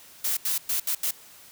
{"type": "noise bursts at uneven times", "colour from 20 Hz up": "blue", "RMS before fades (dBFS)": -26, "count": 5, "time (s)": [[0.24, 0.37], [0.45, 0.58], [0.69, 0.8], [0.87, 0.95], [1.03, 1.11]], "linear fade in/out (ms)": 5, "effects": ["white hiss -50 dBFS RMS until 1.51 s"]}